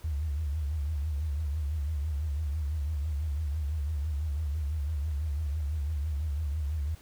sine tone with vibrato, 74.8 Hz, D2, 32 cents sharp, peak -28 dBFS, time 0.04-6.95 s, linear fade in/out 5 ms, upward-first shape triangle, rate 6 Hz, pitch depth 150 cents each way, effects pink hiss -56 dBFS RMS until 7.01 s

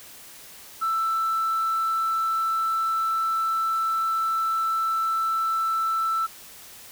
sine tone, 1327 Hz, E6, 11 cents sharp, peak -20 dBFS, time 0.81-6.27 s, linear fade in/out 20 ms, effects tanh soft clip ceiling -19 dBFS + white hiss -45 dBFS RMS until 6.91 s

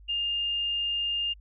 sine tone, 2815 Hz, F7, 13 cents sharp, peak -26 dBFS, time 0.08-1.34 s, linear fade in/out 20 ms, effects added 50 Hz sine -48 dBFS peak until 1.4 s

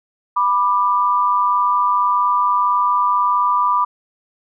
sine tone pair together, 987 / 1185.3 Hz, B5 / D6, -1 / +16 cents, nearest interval minor third, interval 317 cents, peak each -16 dBFS, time 0.36-3.85 s, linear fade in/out 10 ms, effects none

